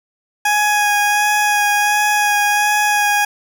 20% pulse tone with vibrato, 830.6 Hz, G#5, in tune, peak -8 dBFS, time 0.45-3.25 s, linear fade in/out 5 ms, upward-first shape sine, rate 1.4 Hz, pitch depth 14 cents each way, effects none

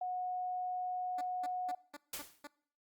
sine tone, 730 Hz, F#5, 24 cents flat, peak -35 dBFS, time 0.01-1.75 s, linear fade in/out 5 ms
10% pulse tone bursts, 291.3 Hz, D4, 14 cents flat, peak -37 dBFS, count 6, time 1.18-2.472 s, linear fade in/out 5 ms, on 32 ms, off 220 ms
white noise with exponential decay, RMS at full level -38 dBFS, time 2.13-2.43 s, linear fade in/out 5 ms, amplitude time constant 64 ms
effects noise-tail reverb RT60 0.6 s tail -22 dB re dry + Opus 48 kbps

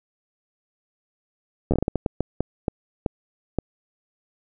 slowing click train, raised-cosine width 2 ms, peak -8 dBFS, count 14, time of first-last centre 1.71-3.587 s, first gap 11 ms, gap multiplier 1.38, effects none

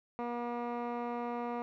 15% pulse tone with low-pass filter, 239.5 Hz, A#3, 47 cents sharp, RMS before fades -37 dBFS, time 0.19-1.62 s, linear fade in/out 0 ms, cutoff 1400 Hz, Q 1.4, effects none

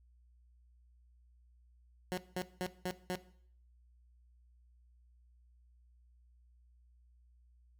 15% pulse tone bursts, 182.2 Hz, F#3, 26 cents flat, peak -28 dBFS, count 5, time 2.12-3.155 s, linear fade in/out 0 ms, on 55 ms, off 190 ms, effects noise-tail reverb RT60 0.6 s tail -17 dB re dry + added 60 Hz sine -62 dBFS peak until 7.79 s

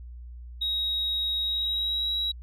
sine tone with pitch glide, 3793 to 3870 Hz, A#7 to B7, +29 to -36 cents, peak -24 dBFS, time 0.61-2.32 s, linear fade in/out 10 ms, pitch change +35 cents, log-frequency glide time 1.41-2.12 s, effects tanh soft clip ceiling -21 dBFS + added 60 Hz sine -39 dBFS peak until 2.42 s

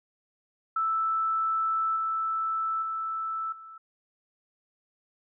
sine tone with level steps, 1318.5 Hz, E6, in tune, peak -24 / -26 / -29 / -43 dBFS, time 0.76-3.78 s, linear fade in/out 5 ms, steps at 1.96 / 2.82 / 3.52 s, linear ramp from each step 5 ms, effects none

